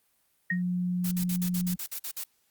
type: tone with exponential decay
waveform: sine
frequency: 1864.7 Hz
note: A#6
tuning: in tune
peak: -22 dBFS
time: 0.5-0.62 s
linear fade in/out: 5 ms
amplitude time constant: 24 ms
type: tone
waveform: sine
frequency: 179.1 Hz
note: F3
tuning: 44 cents sharp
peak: -26 dBFS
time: 0.51-1.76 s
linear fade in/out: 20 ms
type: noise bursts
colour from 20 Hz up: blue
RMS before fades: -35 dBFS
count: 10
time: 1.04-2.239 s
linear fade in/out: 5 ms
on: 74 ms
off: 51 ms
effects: white hiss -70 dBFS RMS until 2.5 s + Opus 32 kbps